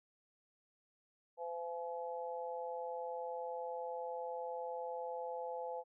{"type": "harmonic tone", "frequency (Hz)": 170, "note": "F3", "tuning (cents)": -46, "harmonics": [3, 4, 5], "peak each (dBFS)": [-42, -47, -44], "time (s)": [1.37, 5.84], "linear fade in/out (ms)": 50, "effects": []}